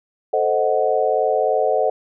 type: chord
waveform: sine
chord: A diminished seventh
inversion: none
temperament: equal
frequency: 440 / 523.3 / 622.3 / 740 Hz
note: A4 / C5 / Eb5 / Gb5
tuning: 0 / 0 / 0 / 0 cents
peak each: -21 dBFS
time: 0.33-1.9 s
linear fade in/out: 5 ms
effects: none